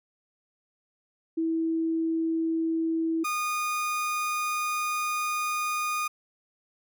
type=tone pair in turn; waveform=sine / 30% pulse; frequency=325.9 / 1226.9 Hz; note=E4 / D#6; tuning=-20 / -25 cents; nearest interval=octave + major seventh; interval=2295 cents; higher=second; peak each=-24 dBFS; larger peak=neither; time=1.37-3.24 / 3.24-6.08 s; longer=second; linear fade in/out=10 ms; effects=none